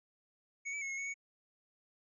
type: tone with pitch steps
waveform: square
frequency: 2225 / 2301 / 2185 / 2167 / 2216 / 2230 Hz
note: C#7 / D7 / C#7 / C#7 / C#7 / C#7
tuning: +6 / -36 / -26 / -40 / -1 / +10 cents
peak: -38 dBFS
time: 0.65-1.142 s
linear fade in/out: 20 ms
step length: 82 ms
effects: resampled to 22050 Hz